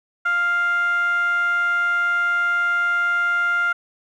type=tone with band-pass filter; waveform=15% pulse; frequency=699 Hz; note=F5; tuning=1 cent sharp; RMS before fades=-20 dBFS; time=0.25-3.73 s; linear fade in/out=10 ms; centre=1500 Hz; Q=8.4; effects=none